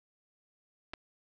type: clicks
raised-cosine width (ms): 0.3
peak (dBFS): -25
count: 2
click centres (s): 0.935 / 0.938
effects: none